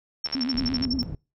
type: tone bursts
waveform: sine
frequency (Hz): 5420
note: E8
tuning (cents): +47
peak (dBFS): -24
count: 10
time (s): 0.24-1.019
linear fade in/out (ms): 5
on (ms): 32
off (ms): 51
type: click train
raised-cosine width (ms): 0.3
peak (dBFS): -22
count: 45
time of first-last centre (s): 0.26-0.851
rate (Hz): 74.4
type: tone with vibrato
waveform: sine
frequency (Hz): 254.5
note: C4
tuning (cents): -48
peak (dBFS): -25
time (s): 0.35-1.03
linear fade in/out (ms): 0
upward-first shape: sine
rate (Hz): 8.7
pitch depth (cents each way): 110
type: low-pass noise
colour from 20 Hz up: white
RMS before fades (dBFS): -34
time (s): 0.54-1.15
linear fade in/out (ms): 2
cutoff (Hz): 150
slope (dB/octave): 12
effects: noise-tail reverb RT60 0.3 s tail -26 dB re dry